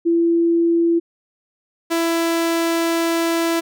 sine / sawtooth tone pair in turn, 336.9 / 333 Hz, E4 / E4, +38 / +18 cents, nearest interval unison, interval 20 cents, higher first, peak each -13 dBFS, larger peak neither, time 0.05-1 / 1.9-3.61 s, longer second, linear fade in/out 20 ms, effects none

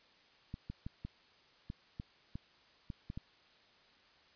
clicks, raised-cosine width 5 ms, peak -29 dBFS, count 10, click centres 0.541 / 0.7 / 0.865 / 1.05 / 1.701 / 1.999 / 2.355 / 2.902 / 3.101 / 3.175 s, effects white hiss -65 dBFS RMS until 4.35 s + resampled to 11025 Hz

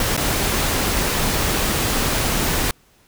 pink noise with dropouts, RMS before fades -20 dBFS, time 0-2.71 s, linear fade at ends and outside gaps 2 ms, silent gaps 0.167-0.175 s, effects pink hiss -56 dBFS RMS until 3.07 s

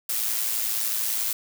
blue noise with amplitude modulation, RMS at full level -24 dBFS, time 0.09-1.33 s, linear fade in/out 5 ms, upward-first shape sine, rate 111 Hz, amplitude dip 50%, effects none

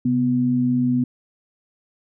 sine tone pair together, 131.2 / 247.7 Hz, C3 / B3, +5 / +5 cents, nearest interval major seventh, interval 1100 cents, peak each -24 / -17 dBFS, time 0.05-1.04 s, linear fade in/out 5 ms, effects none

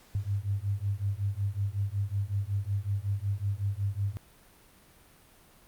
sine beating tone pair, 97.5 / 102.9 Hz, G2 / G#2, -9 / -16 cents, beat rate 5.4 Hz, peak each -31 dBFS, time 0.15-4.17 s, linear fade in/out 0 ms, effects pink hiss -58 dBFS RMS until 5.67 s + Opus 48 kbps

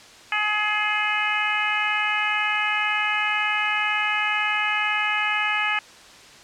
harmonic tone, 422 Hz, G#4, 28 cents sharp, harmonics 2 / 3 / 4 / 5 / 6 / 7, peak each -29 / -28 / -27 / -27 / -26 / -31 dBFS, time 0.32-5.79 s, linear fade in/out 2 ms, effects white hiss -46 dBFS RMS until 6.43 s + low-pass 6000 Hz 12 dB/octave

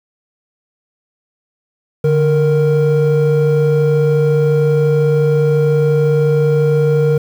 triangle tone pair together, 146.83 / 466.2 Hz, D3 / A#4, 0 / 0 cents, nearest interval octave + minor sixth, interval 2000 cents, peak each -10 dBFS, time 2.04-7.18 s, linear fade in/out 5 ms, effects tanh soft clip ceiling -2 dBFS + 7-bit

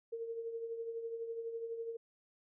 sine tone with tremolo, 458.9 Hz, A#4, 27 cents flat, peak -36 dBFS, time 0.12-1.97 s, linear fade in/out 10 ms, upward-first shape triangle, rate 12 Hz, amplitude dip 60%, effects none

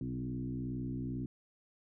sine tone with frequency modulation, 196 Hz, G3, in tune, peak -35 dBFS, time 0.01-1.26 s, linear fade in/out 2 ms, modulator 62.1 Hz, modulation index 1.8, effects none

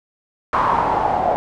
white noise with low-pass filter sweep, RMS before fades -18 dBFS, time 0.53-1.36 s, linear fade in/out 0 ms, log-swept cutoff 1100 to 700 Hz, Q 6.1, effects none

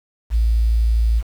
sine tone with quantisation, 56.2 Hz, A1, 37 cents sharp, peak -13 dBFS, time 0.3-1.23 s, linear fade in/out 50 ms, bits 7, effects none

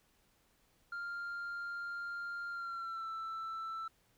sine tone with pitch glide, 1396.9 to 1327.7 Hz, F6 to E6, 0 to +12 cents, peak -36 dBFS, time 0.92-3.88 s, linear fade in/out 5 ms, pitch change -88 cents, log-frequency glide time 2.5-3.09 s, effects tanh soft clip ceiling -38 dBFS + pink hiss -72 dBFS RMS until 4.17 s

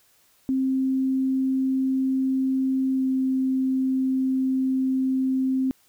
sine tone with pitch glide, 263.9 to 262.2 Hz, C4 to C4, +15 to +4 cents, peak -20 dBFS, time 0.49-5.71 s, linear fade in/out 0 ms, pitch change -11 cents, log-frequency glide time 2.95-3.02 s, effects white hiss -61 dBFS RMS until 5.88 s

